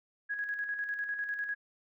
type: tone with tremolo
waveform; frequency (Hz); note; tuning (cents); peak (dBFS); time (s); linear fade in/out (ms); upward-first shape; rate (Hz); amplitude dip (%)
sine; 1661.2; G#6; 0; -31; 0.29-1.55; 20; square; 10; 45
effects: none